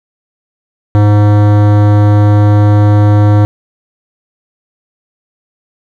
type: tone with hard clipping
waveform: sine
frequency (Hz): 103.83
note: G#2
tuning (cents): 0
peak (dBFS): -6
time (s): 0.95-3.45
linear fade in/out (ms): 0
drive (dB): 18
effects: none